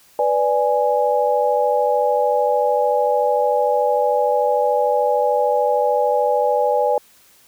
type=chord; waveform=sine; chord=G# diminished; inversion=first; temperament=equal; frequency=493.9 / 587.3 / 830.6 Hz; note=B4 / D5 / G#5; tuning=0 / 0 / 0 cents; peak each=-19 dBFS; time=0.19-6.98 s; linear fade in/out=2 ms; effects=white hiss -52 dBFS RMS until 7.47 s